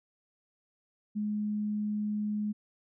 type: tone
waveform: sine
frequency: 210 Hz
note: G#3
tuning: 19 cents sharp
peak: -29 dBFS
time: 1.15-2.53 s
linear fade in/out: 20 ms
effects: none